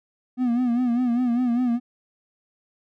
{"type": "tone with vibrato", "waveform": "triangle", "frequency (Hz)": 243.6, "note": "B3", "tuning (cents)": -24, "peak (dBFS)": -17, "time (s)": [0.37, 1.8], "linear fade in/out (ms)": 50, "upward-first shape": "sine", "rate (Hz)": 5, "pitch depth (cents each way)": 77, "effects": []}